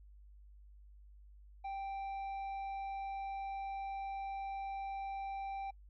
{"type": "tone with tanh clipping", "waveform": "sine", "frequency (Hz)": 784, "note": "G5", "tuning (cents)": 0, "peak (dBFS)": -40, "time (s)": [1.64, 5.71], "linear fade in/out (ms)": 10, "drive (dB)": 6, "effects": ["noise-tail reverb RT60 0.1 s tail -26 dB re dry", "added 50 Hz sine -55 dBFS peak until 5.89 s"]}